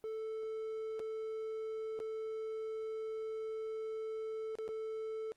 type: tone with dropouts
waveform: triangle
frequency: 440 Hz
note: A4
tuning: in tune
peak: -36 dBFS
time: 0.04-5.32 s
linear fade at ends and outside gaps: 0 ms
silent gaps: 0.994-1 / 1.991-2.001 / 4.554-4.586 / 4.679-4.689 s
effects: pink hiss -75 dBFS RMS until 5.36 s + Opus 24 kbps